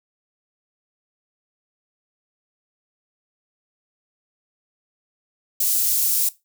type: high-pass noise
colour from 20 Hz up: white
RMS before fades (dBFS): -20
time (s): 5.6-6.29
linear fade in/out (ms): 5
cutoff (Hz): 7100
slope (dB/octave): 12
effects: noise-tail reverb RT60 0.2 s tail -17 dB re dry